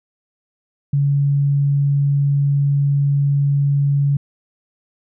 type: tone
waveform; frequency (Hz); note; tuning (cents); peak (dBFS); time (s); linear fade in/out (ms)
sine; 141.4; C#3; +35; -13; 0.93-4.17; 5
effects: none